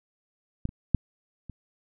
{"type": "clicks", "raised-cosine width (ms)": 5, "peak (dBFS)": [-15, -28, -7, -27], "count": 4, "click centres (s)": [0.654, 0.691, 0.947, 1.497], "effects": []}